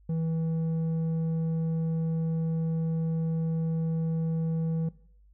square tone with low-pass filter, 162.4 Hz, E3, 26 cents flat, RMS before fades -29 dBFS, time 0.09-4.89 s, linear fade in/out 5 ms, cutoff 360 Hz, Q 0.97, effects noise-tail reverb RT60 0.6 s tail -19 dB re dry + added 50 Hz sine -55 dBFS peak until 5.33 s

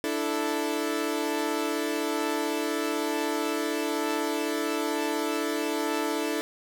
sawtooth chord, D suspended second, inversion none, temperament equal, 293.7 / 329.6 / 440 Hz, D4 / E4 / A4, 0 / 0 / 0 cents, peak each -27 dBFS, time 0.04-6.41 s, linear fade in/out 0 ms, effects none

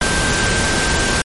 sine tone in noise, 1568 Hz, G6, in tune, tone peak -21 dBFS, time 0.01-1.22 s, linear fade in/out 5 ms, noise pink, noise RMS -17 dBFS, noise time 0.01-1.22 s, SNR -7 dB, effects MP3 48 kbps

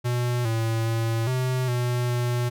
square tone with pitch steps, 122 / 113.1 / 113.8 / 128.2 / 122.5 / 121.7 Hz, B2 / A2 / A#2 / C3 / B2 / B2, -21 / +48 / -41 / -35 / -14 / -25 cents, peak -23 dBFS, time 0.04-2.5 s, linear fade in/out 20 ms, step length 410 ms, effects none

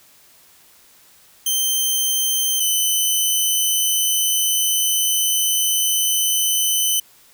10% pulse tone pair in turn, 3117 / 3032 Hz, G7 / F#7, -11 / +42 cents, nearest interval unison, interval 47 cents, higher first, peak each -9 / -8 dBFS, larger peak second, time 1.46-2.6 / 2.6-7 s, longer second, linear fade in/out 5 ms, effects white hiss -51 dBFS RMS until 7.33 s

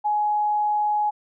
sine tone, 839 Hz, G#5, 17 cents sharp, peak -19 dBFS, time 0.04-1.11 s, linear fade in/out 20 ms, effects none

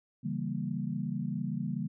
sine chord, C# diminished seventh, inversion none, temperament equal with one note detuned, 140.2 / 164.81 / 196 / 233.1 Hz, C#3 / E3 / G3 / Bb3, +20 / 0 / 0 / 0 cents, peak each -37 / -37 / -36 / -37 dBFS, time 0.23-1.88 s, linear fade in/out 20 ms, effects none

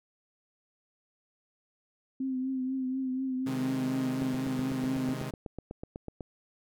sine tone with vibrato, 260.8 Hz, C4, 5 cents flat, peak -29 dBFS, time 2.2-5.14 s, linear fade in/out 5 ms, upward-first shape triangle, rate 4.1 Hz, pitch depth 43 cents each way
sawtooth chord, Ab major, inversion first, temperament equal, 130.81 / 155.56 / 207.7 Hz, C3 / Eb3 / Ab3, 0 / 0 / 0 cents, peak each -33 / -36 / -38 dBFS, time 3.46-5.31 s, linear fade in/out 10 ms
click train, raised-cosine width 2 ms, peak -25 dBFS, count 17, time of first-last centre 4.22-6.208 s, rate 8.05 Hz
effects none

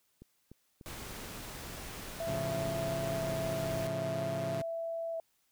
click train, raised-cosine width 3 ms, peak -37 dBFS, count 11, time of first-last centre 0.22-3.179 s, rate 3.38 Hz
pink noise, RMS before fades -44 dBFS, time 0.86-3.87 s, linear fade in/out 0 ms
sine tone with vibrato, 660 Hz, E5, 2 cents sharp, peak -34 dBFS, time 2.2-5.2 s, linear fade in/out 2 ms, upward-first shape square, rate 0.51 Hz, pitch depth 9 cents each way
sawtooth chord, A augmented, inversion none, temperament equal, 110 / 138.59 / 174.61 Hz, A2 / C#3 / E#3, 0 / 0 / 0 cents, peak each -38 / -35 / -37 dBFS, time 2.27-4.62 s, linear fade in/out 5 ms
effects white hiss -74 dBFS RMS until 5.51 s

